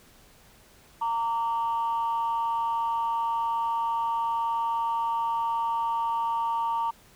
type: tone pair together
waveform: sine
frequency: 919.9 / 1159 Hz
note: A#5 / D6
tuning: -23 / -23 cents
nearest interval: major third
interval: 400 cents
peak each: -24 / -31 dBFS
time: 1.01-6.91 s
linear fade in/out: 10 ms
effects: tanh soft clip ceiling -20 dBFS + pink hiss -56 dBFS RMS until 7.15 s